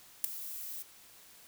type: noise with ADSR envelope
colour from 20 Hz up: violet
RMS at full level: -23 dBFS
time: 0.24-0.83 s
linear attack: 3 ms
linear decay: 7 ms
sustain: -19 dB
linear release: 13 ms
effects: white hiss -57 dBFS RMS until 1.47 s